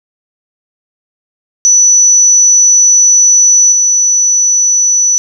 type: tone with level steps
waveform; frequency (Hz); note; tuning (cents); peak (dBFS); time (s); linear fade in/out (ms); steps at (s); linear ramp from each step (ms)
sine; 5950; F#8; +9; -3 / -6; 1.65-5.18; 0; 3.72; 2
effects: none